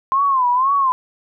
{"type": "tone with vibrato", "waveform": "sine", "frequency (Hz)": 1046.5, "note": "C6", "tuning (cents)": 0, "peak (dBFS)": -13, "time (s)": [0.12, 0.92], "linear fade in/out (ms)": 0, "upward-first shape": "sine", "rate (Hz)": 2, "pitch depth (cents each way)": 130, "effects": []}